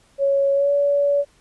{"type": "tone with pitch glide", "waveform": "sine", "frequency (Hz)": [554.4, 570], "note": ["C#5", "C#5"], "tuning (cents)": [0, 48], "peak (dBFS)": -15, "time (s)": [0.18, 1.25], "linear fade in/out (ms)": 50, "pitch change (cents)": 48, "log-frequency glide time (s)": [0.53, 0.72], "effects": ["pink hiss -57 dBFS RMS until 1.4 s", "resampled to 24000 Hz"]}